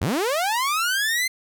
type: linear sweep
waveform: sawtooth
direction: up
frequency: 61.9 to 2093 Hz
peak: -17 dBFS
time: 0.01-1.28 s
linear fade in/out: 10 ms
effects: none